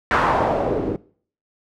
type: noise with low-pass filter sweep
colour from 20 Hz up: white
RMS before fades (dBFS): -20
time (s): 0.11-0.96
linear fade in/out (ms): 0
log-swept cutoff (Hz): 1400 to 320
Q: 2.2
effects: noise-tail reverb RT60 0.5 s tail -21 dB re dry